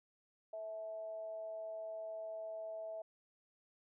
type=tone with amplitude modulation; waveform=sine; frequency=652 Hz; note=E5; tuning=19 cents flat; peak=-40 dBFS; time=0.53-3.02 s; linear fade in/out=5 ms; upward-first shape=sine; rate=209 Hz; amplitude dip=40%; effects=none